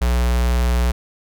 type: tone with notch filter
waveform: square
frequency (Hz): 60.7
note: B1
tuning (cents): -29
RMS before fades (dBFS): -17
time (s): 0.01-0.92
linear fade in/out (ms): 10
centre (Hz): 260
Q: 1.3
effects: none